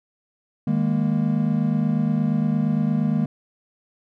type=chord; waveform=triangle; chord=D# suspended fourth; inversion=none; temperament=equal with one note detuned; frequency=155.56 / 204.6 / 233.1 Hz; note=D#3 / G#3 / A#3; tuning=0 / -26 / 0 cents; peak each=-21 dBFS; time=0.67-3.26 s; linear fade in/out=5 ms; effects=none